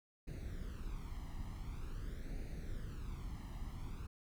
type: noise with flanger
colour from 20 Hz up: brown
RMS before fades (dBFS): -44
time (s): 0.27-4.07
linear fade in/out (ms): 10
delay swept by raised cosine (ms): 0.46 to 1.01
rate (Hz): 0.46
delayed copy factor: +0.7
effects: none